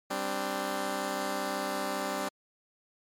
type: chord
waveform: 10% pulse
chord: G suspended fourth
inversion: none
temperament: just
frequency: 196 / 261.3 / 294 Hz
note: G3 / C4 / D4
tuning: 0 / -2 / +2 cents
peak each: -28 dBFS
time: 0.1-2.29 s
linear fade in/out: 10 ms
effects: MP3 64 kbps